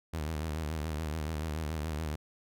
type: tone with vibrato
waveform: sawtooth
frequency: 77.78 Hz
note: D#2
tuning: in tune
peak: -29 dBFS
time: 0.13-2.16 s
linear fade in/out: 10 ms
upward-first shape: sine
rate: 7 Hz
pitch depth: 90 cents each way
effects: none